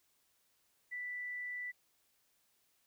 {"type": "tone", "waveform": "sine", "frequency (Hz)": 1975.5, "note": "B6", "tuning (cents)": 0, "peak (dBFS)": -39, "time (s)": [0.91, 1.72], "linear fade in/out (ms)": 20, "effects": ["white hiss -75 dBFS RMS until 2.86 s"]}